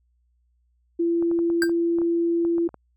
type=tone; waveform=sine; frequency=338.5 Hz; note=E4; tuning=46 cents sharp; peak=-19 dBFS; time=0.99-2.68 s; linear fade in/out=10 ms
type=clicks; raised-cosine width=1 ms; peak=-25 dBFS; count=12; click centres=1.225 / 1.314 / 1.39 / 1.501 / 1.635 / 1.695 / 1.986 / 2.017 / 2.45 / 2.582 / 2.69 / 2.743 s
type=tone with exponential decay; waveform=square; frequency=1575 Hz; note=G6; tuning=8 cents sharp; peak=-18 dBFS; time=1.62-1.72 s; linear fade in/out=1 ms; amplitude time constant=20 ms
effects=added 60 Hz sine -63 dBFS peak until 2.96 s